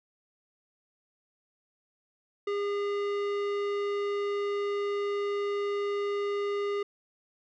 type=tone with tanh clipping; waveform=sine; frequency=406.2 Hz; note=G#4; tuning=38 cents flat; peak=-30 dBFS; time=2.47-6.83 s; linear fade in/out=5 ms; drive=16 dB; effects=none